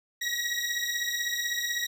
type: beating tone pair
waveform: 20% pulse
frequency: 1900 / 1916 Hz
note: A#6 / A#6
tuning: +33 / +47 cents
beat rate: 16 Hz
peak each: -26 dBFS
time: 0.21-1.87 s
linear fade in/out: 10 ms
effects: none